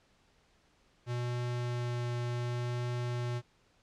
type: tone with vibrato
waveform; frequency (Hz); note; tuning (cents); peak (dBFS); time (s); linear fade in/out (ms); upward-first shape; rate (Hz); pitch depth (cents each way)
square; 121.3; B2; -31; -33; 1.06-3.42; 50; triangle; 0.68; 9
effects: pink hiss -68 dBFS RMS until 3.82 s + low-pass 6000 Hz 12 dB/octave